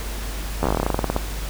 slowing click train, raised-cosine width 1 ms, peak -6 dBFS, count 18, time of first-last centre 0.63-1.164 s, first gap 12 ms, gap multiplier 1.11, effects added 50 Hz sine -27 dBFS peak until 1.49 s + pink hiss -34 dBFS RMS until 1.49 s

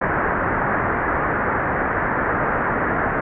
white low-pass noise, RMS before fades -21 dBFS, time 0.01-3.21 s, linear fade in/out 10 ms, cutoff 1800 Hz, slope 48 dB/octave, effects none

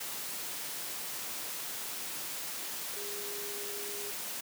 sine tone in noise, 408.8 Hz, G#4, 27 cents flat, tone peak -43 dBFS, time 2.96-4.11 s, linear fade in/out 10 ms, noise white, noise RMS -39 dBFS, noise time 0-4.41 s, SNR -7 dB, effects high-pass 150 Hz 12 dB/octave

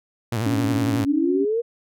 sawtooth tone with vibrato, 111.8 Hz, A2, 28 cents sharp, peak -18 dBFS, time 0.32-1.05 s, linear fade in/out 5 ms, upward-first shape sine, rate 11 Hz, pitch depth 130 cents each way
sine tone with tremolo, 280 Hz, C#4, 18 cents sharp, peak -19 dBFS, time 0.46-1.45 s, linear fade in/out 5 ms, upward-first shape sine, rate 17 Hz, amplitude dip 45%
sine exponential sweep, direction up, 278.1 to 479.8 Hz, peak -19 dBFS, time 1.04-1.62 s, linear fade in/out 20 ms
effects none

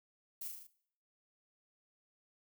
violet noise with echo, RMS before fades -43 dBFS, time 0.41-0.48 s, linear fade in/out 5 ms, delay 38 ms, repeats 5, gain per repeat -3 dB, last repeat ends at 0.67 s, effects noise-tail reverb RT60 0.6 s tail -18 dB re dry

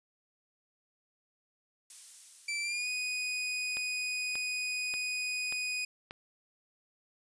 violet noise with exponential decay, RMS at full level -42 dBFS, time 1.9-5.45 s, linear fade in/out 2 ms, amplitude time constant 770 ms
sawtooth tone with pitch glide, 2333 to 2486 Hz, D7 to D#7, -12 to -2 cents, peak -29 dBFS, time 2.48-5.85 s, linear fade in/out 5 ms, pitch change +110 cents, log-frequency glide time 2.61-2.88 s
click train, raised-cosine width 0.3 ms, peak -26 dBFS, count 5, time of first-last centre 3.77-6.109 s, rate 1.71 Hz
effects resampled to 22050 Hz

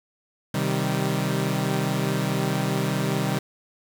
sawtooth chord, C minor, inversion none, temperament equal with one note detuned, 130.81 / 155.56 / 194.76 Hz, C3 / Eb3 / G3, 0 / 0 / -11 cents, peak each -23 dBFS, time 0.54-3.39 s, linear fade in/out 5 ms, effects 7-bit

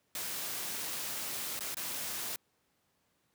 white noise with dropouts, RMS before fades -38 dBFS, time 0.15-2.36 s, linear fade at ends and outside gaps 1 ms, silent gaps 1.592-1.607 / 1.745-1.769 s, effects pink hiss -75 dBFS RMS until 3.34 s + high-pass 100 Hz 12 dB/octave

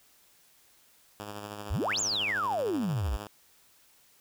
5% pulse tone with tremolo, 103.5 Hz, G#2, 5 cents flat, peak -26 dBFS, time 1.2-3.27 s, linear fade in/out 0 ms, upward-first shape sine, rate 13 Hz, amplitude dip 40%
sine exponential two-way sweep, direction up then down, 51.91 to 7459 to 51.91 Hz, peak -27 dBFS, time 1.7-3.17 s, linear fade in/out 10 ms, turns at 2 s
effects white hiss -62 dBFS RMS until 4.2 s

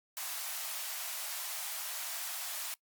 white high-pass noise, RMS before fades -39 dBFS, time 0.17-2.74 s, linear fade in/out 0 ms, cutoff 600 Hz, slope 96 dB/octave, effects noise-tail reverb RT60 0.1 s tail -23 dB re dry + Opus 48 kbps

